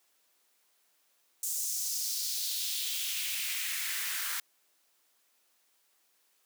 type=noise with high-pass filter sweep; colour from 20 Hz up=white; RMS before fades=-34 dBFS; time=1.43-4.4 s; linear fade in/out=2 ms; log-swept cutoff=7400 to 1400 Hz; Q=2.3; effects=white hiss -71 dBFS RMS until 6.45 s + high-pass 300 Hz 12 dB/octave